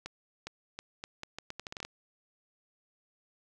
accelerating click train, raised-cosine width 0.2 ms, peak -22 dBFS, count 14, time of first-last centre 0.06-1.85 s, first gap 410 ms, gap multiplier 0.78, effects none

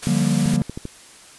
white noise, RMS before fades -30 dBFS, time 0.02-0.57 s, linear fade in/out 10 ms
triangle chord, G minor seventh, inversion second, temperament just, 147 / 176.4 / 196 / 235.2 Hz, D3 / F3 / G3 / Bb3, +2 / +18 / 0 / +16 cents, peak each -20 dBFS, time 0.07-0.62 s, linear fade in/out 0 ms
click train, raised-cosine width 3 ms, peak -16 dBFS, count 6, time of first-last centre 0.46-0.854 s, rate 12.7 Hz
effects white hiss -45 dBFS RMS until 1.38 s + resampled to 24000 Hz

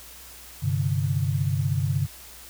sine chord, G suspended fourth, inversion none, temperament just, 98 / 130.67 / 147 Hz, G2 / C3 / D3, 0 / -2 / +2 cents, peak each -26 dBFS, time 0.62-2.07 s, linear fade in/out 20 ms, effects added 60 Hz sine -51 dBFS peak until 2.49 s + white hiss -45 dBFS RMS until 2.49 s

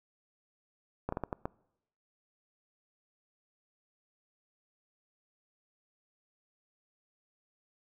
slowing click train, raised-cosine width 1 ms, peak -19 dBFS, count 6, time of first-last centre 1.09-1.455 s, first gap 34 ms, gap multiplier 1.39, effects noise-tail reverb RT60 0.8 s tail -24 dB re dry

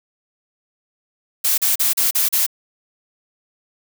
blue noise bursts, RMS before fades -17 dBFS, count 6, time 1.44-2.465 s, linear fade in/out 10 ms, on 140 ms, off 37 ms, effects none

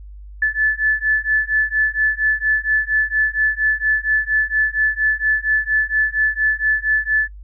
sine beating tone pair, 1735 / 1739.3 Hz, A6 / A6, -25 / -20 cents, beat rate 4.3 Hz, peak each -18 dBFS, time 0.42-7.28 s, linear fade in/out 5 ms, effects noise-tail reverb RT60 0.1 s tail -20 dB re dry + added 50 Hz sine -34 dBFS peak until 7.43 s

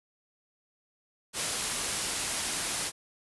white low-pass noise, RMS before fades -33 dBFS, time 1.33-2.92 s, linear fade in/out 50 ms, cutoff 11000 Hz, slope 96 dB/octave, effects none

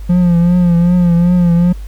triangle tone with vibrato, 174.61 Hz, F3, in tune, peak -5 dBFS, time 0.09-1.73 s, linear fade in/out 10 ms, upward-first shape triangle, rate 2.6 Hz, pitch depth 57 cents each way, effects added 50 Hz sine -23 dBFS peak until 1.87 s + pink hiss -45 dBFS RMS until 1.87 s

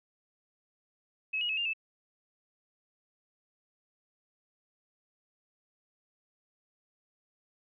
sine tone with pitch steps, 2574 / 2893 / 2584 / 2800 / 2628 Hz, E7 / F#7 / E7 / F7 / E7, -42 / -40 / -35 / +4 / -6 cents, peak -29 dBFS, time 1.33-1.735 s, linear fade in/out 10 ms, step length 81 ms, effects none

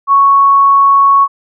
sine tone, 1109 Hz, C#6, in tune, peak -4 dBFS, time 0.07-1.28 s, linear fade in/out 50 ms, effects none

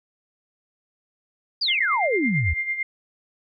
sine exponential sweep, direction down, 4993 to 69.3 Hz, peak -20 dBFS, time 1.61-2.54 s, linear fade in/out 10 ms
sine tone with tremolo, 2100 Hz, C7, 6 cents sharp, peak -21 dBFS, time 1.68-2.83 s, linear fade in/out 5 ms, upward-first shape sine, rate 9 Hz, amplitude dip 65%
effects none

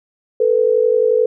sine tone pair together, 442.5 / 493.9 Hz, A4 / B4, +10 / 0 cents, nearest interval major second, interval 190 cents, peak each -14 dBFS, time 0.4-1.26 s, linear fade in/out 5 ms, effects none

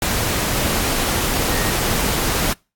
sine tone in noise, 1864.7 Hz, A#6, in tune, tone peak -29 dBFS, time 1.5-1.71 s, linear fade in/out 2 ms, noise pink, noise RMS -20 dBFS, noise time 0.02-2.53 s, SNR -12 dB, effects noise-tail reverb RT60 0.3 s tail -26 dB re dry + AAC 64 kbps

